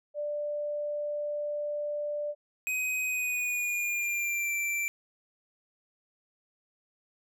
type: tone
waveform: sine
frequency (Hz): 590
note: D5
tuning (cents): +8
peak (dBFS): -30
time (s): 0.14-2.35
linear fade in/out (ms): 50
type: tone with pitch glide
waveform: square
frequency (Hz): 2514 to 2346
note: D#7 to D7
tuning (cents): +17 to -2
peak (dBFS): -29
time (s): 2.67-4.88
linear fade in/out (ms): 0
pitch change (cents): -119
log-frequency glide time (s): 3.05-4.53
effects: none